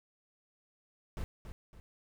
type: noise with echo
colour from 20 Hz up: brown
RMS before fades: -37 dBFS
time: 1.17-1.24 s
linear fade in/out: 0 ms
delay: 280 ms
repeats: 2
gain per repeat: -8 dB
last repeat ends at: 1.8 s
effects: none